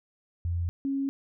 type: tone pair in turn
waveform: sine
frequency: 86 / 274.1 Hz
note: F2 / C#4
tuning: -26 / -19 cents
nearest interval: octave + minor sixth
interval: 2007 cents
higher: second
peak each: -26 dBFS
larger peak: neither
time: 0.45-0.69 / 0.85-1.09 s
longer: neither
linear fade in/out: 0 ms
effects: none